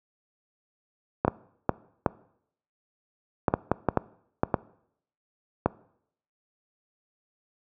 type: clicks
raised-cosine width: 1 ms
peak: -6 dBFS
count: 12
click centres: 1.249 / 1.28 / 1.693 / 2.062 / 3.482 / 3.539 / 3.716 / 3.887 / 3.973 / 4.434 / 4.542 / 5.66 s
effects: noise-tail reverb RT60 0.7 s tail -21 dB re dry + high-pass 80 Hz 12 dB/octave